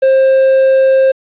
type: tone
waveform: triangle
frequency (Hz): 531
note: C5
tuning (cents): +25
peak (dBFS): -4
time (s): 0.02-1.12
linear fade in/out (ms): 10
effects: resampled to 8000 Hz + 7-bit